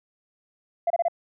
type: tone bursts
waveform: sine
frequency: 682 Hz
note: F5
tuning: 41 cents flat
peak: -18 dBFS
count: 4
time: 0.87-1.083 s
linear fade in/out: 5 ms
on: 33 ms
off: 27 ms
effects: tanh soft clip ceiling -15 dBFS

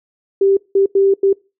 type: tone bursts at uneven times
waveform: sine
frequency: 392 Hz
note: G4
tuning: in tune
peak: -9 dBFS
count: 4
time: 0.41-0.57 / 0.75-0.86 / 0.95-1.14 / 1.23-1.33 s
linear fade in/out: 5 ms
effects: noise-tail reverb RT60 0.3 s tail -25 dB re dry

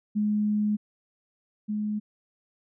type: tone pair in turn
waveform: sine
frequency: 210 / 210.9 Hz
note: G#3 / G#3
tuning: +19 / +27 cents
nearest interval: unison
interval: 8 cents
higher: second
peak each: -22 / -26 dBFS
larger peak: first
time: 0.15-0.77 / 1.68-2 s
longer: first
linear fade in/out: 20 ms
effects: none

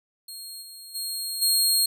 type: tone with level steps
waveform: 20% pulse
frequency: 4255 Hz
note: C8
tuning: 28 cents sharp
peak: -31 / -35 / -23 / -13 dBFS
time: 0.28-1.86 s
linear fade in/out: 5 ms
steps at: 0.61 / 0.94 / 1.41 s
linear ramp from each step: 20 ms
effects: none

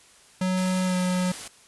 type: tone with pitch glide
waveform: square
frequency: 185.1 to 182.24 Hz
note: F#3 to F#3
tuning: +1 to -26 cents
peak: -23 dBFS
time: 0.41-1.32 s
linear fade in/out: 5 ms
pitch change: -27 cents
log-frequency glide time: 0.85-0.95 s
type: noise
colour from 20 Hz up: white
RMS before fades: -37 dBFS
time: 0.57-1.48 s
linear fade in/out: 5 ms
effects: white hiss -54 dBFS RMS until 1.67 s + resampled to 24000 Hz

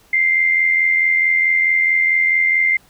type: tone with amplitude modulation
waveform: sine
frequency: 2093 Hz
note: C7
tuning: in tune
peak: -10 dBFS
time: 0.13-2.77 s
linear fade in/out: 5 ms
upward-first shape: sine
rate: 84.6 Hz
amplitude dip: 50%
effects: pink hiss -52 dBFS RMS until 2.89 s

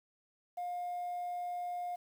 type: tone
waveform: sine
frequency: 710 Hz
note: F5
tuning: 28 cents sharp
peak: -34 dBFS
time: 0.57-1.96 s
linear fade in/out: 10 ms
effects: tanh soft clip ceiling -34 dBFS + 10-bit

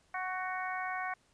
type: harmonic tone with a mistuned harmonic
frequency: 370 Hz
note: F#4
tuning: in tune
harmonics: 2 / 3 / 4 / 5 / 6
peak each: -38 / -40 / -41 / -42 / -43 dBFS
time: 0.14-1.14 s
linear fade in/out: 5 ms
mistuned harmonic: 4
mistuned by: +18 cents
effects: pink hiss -69 dBFS RMS until 1.33 s + resampled to 22050 Hz

